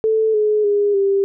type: tone with pitch steps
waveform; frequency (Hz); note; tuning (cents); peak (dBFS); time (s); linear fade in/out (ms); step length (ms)
sine; 440 / 424.3 / 409.1 / 394.5; A4 / G#4 / G#4 / G4; 0 / +37 / -26 / +11; -13; 0.04-1.24; 0; 300
effects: none

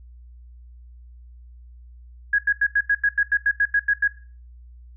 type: tone bursts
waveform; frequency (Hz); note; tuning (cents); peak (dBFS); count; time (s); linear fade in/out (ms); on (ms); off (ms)
sine; 1656; G#6; -5; -15; 13; 2.33-4.077; 5; 55; 86
effects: noise-tail reverb RT60 0.4 s tail -17 dB re dry + added 60 Hz sine -42 dBFS peak until 4.96 s

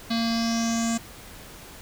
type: tone with low-pass filter sweep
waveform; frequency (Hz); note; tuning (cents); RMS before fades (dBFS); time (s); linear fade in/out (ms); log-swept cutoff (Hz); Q
square; 229.6; A#3; -26; -25; 0.1-0.98; 10; 4200 to 7600; 6.1
effects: pink hiss -44 dBFS RMS until 1.81 s

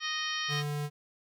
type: harmonic tone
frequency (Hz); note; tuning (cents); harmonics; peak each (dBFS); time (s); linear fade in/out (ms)
621; D#5; -3; 2 / 3 / 4 / 5 / 6 / 7 / 8 / 9; -39 / -36 / -41 / -37 / -41 / -42 / -47 / -40; 0-0.64; 50
type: tone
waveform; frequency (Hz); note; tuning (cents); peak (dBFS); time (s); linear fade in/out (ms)
square; 146.83; D3; 0; -32; 0.48-0.9; 50
effects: none

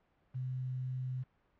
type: tone with quantisation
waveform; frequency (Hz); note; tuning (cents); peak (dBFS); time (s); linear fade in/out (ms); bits
sine; 128.4; C3; -32; -35; 0.34-1.24; 20; 10
effects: pink hiss -73 dBFS RMS until 1.59 s + low-pass 2000 Hz 12 dB/octave

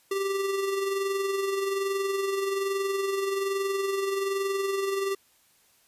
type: tone with amplitude modulation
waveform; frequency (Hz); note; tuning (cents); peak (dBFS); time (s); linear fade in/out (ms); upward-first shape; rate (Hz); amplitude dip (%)
square; 392; G4; 0; -25; 0.11-5.15; 5; sine; 21.2; 40
effects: white hiss -63 dBFS RMS until 5.87 s + resampled to 32000 Hz

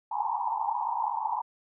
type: band-pass noise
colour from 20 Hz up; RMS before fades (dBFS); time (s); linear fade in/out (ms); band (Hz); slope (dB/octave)
pink; -30; 0.11-1.42; 10; 820 to 1000; 96
effects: none

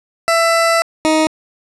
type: tone pair in turn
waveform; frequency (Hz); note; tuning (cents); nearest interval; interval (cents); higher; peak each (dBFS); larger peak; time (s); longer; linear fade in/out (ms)
20% pulse; 666 / 313.6; E5 / D#4; +18 / +14; octave + minor second; 1304; first; -6; neither; 0.28-0.82 / 1.05-1.27; first; 0
effects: resampled to 24000 Hz + 7-bit

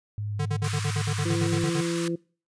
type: tone with vibrato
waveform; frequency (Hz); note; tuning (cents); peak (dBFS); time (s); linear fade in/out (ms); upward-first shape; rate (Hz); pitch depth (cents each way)
sine; 103.83; G#2; 0; -28; 0.18-1.64; 0; square; 3.6; 8
type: tone bursts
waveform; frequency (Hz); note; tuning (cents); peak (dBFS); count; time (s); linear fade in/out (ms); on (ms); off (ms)
square; 148.4; D3; +18; -26; 13; 0.39-1.813; 10; 67; 46
type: high-pass noise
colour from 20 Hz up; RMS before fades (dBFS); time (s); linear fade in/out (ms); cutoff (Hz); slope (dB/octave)
pink; -35; 0.64-2.08; 2; 980; 96
type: harmonic tone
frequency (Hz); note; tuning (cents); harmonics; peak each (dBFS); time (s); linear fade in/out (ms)
169.3; E3; +46; 1 / 2 / 3; -30 / -27 / -37; 1.25-2.16; 10
effects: noise-tail reverb RT60 0.4 s tail -24 dB re dry + resampled to 22050 Hz

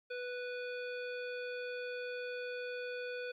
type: harmonic tone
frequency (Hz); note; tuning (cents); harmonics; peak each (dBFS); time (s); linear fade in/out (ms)
493.9; B4; 0; 1 / 3 / 5 / 7 / 9; -40 / -45 / -48 / -56 / -57; 0.1-3.32; 10
effects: 13-bit

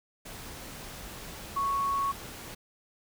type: tone in noise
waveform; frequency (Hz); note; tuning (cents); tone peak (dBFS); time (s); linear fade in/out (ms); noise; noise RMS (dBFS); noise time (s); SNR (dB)
sine; 1108.7; C#6; 0; -26; 1.56-2.12; 10; pink; -43; 0.25-2.55; +14
effects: none

